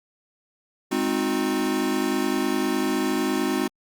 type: chord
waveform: square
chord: Ab dominant seventh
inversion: none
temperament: equal with one note detuned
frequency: 207.7 / 261.6 / 311.1 / 361.3 Hz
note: Ab3 / C4 / Eb4 / Gb4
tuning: 0 / 0 / 0 / -41 cents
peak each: -31 / -27 / -28 / -28 dBFS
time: 0.91-3.68 s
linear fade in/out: 10 ms
effects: Opus 48 kbps